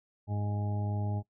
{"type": "harmonic tone", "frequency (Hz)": 103.2, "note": "G#2", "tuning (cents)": -10, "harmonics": [1, 2, 3, 4, 6, 7, 8], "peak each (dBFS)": [-30, -40, -46, -48, -46, -54, -44], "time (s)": [0.27, 1.23], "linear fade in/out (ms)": 50, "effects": ["noise-tail reverb RT60 0.1 s tail -19 dB re dry"]}